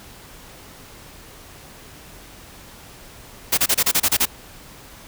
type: noise bursts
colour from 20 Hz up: white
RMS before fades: -17 dBFS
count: 9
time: 3.52-4.256 s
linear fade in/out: 10 ms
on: 56 ms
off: 29 ms
effects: pink hiss -43 dBFS RMS until 5.07 s